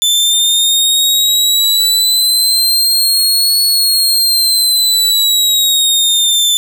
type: linear two-way sweep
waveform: sawtooth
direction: up then down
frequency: 3520 to 4374 to 3520 Hz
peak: -6 dBFS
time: 0.02-6.57 s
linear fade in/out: 0 ms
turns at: 3.62 s
effects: none